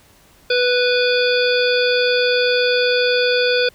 harmonic tone with a mistuned harmonic, 493.9 Hz, B4, in tune, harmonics 1 / 3 / 5 / 7 / 9 / 10, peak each -16 / -21 / -23 / -24 / -26 / -26 dBFS, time 0.5-3.69 s, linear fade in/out 5 ms, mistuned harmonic 10, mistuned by -41 cents, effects pink hiss -51 dBFS RMS until 3.74 s

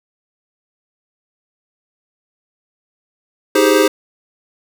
square chord, Ab major seventh, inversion second, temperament equal with one note detuned, 315.7 / 392 / 415.3 / 523.3 Hz, Eb4 / G4 / Ab4 / C5, +25 / 0 / 0 / 0 cents, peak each -16 dBFS, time 3.55-3.88 s, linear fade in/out 5 ms, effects none

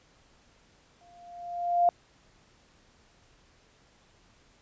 sine tone with exponential growth, 698.5 Hz, F5, in tune, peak -17 dBFS, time 1.01-1.89 s, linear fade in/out 1 ms, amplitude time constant 190 ms, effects pink hiss -62 dBFS RMS until 4.61 s + resampled to 16000 Hz

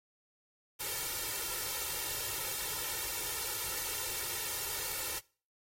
white noise with comb filter, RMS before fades -37 dBFS, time 0.79-5.2 s, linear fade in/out 20 ms, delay 2.2 ms, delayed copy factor +0.85, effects noise-tail reverb RT60 0.4 s tail -23 dB re dry + AAC 48 kbps

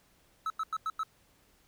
triangle tone bursts, 1300 Hz, E6, 24 cents flat, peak -28 dBFS, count 5, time 0.46-1.033 s, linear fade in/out 2 ms, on 41 ms, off 92 ms, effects pink hiss -66 dBFS RMS until 1.67 s

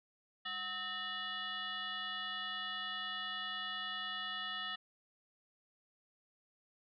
sine tone with frequency modulation, 2368 Hz, D7, 14 cents sharp, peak -38 dBFS, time 0.45-4.76 s, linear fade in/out 10 ms, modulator 542 Hz, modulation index 2.4, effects none

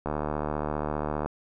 click train, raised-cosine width 1 ms, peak -15 dBFS, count 91, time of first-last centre 0.06-1.26 s, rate 75 Hz, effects none

